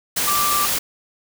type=tone in noise; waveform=sine; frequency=1174.7 Hz; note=D6; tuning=in tune; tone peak=-19 dBFS; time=0.27-0.66 s; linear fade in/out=10 ms; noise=white; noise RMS=-21 dBFS; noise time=0.16-0.79 s; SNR=-1 dB; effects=none